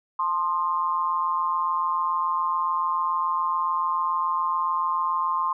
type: tone with amplitude modulation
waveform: sine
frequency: 1053 Hz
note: C6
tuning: 11 cents sharp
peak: -18 dBFS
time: 0.19-5.53 s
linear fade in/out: 5 ms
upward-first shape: sine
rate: 167 Hz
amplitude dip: 80%
effects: none